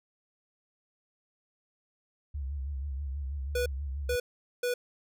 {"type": "tone with vibrato", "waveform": "sine", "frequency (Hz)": 69.3, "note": "C#2", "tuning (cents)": 0, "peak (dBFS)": -32, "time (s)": [2.34, 4.16], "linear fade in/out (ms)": 10, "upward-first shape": "sine", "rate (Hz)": 6.2, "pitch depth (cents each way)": 97}
{"type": "tone bursts", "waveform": "square", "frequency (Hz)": 490.1, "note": "B4", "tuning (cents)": -13, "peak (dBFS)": -28, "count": 3, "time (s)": [3.55, 4.74], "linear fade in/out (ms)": 5, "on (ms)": 110, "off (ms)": 430}
{"effects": []}